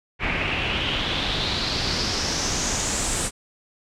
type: noise with low-pass filter sweep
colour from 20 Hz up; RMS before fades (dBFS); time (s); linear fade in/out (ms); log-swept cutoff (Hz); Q
pink; -25; 0.19-3.31; 50; 2300 to 8600; 4.3
effects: none